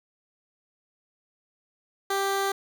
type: tone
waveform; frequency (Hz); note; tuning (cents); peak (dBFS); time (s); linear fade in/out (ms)
15% pulse; 392.9; G4; +4; -18; 2.1-2.52; 5
effects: none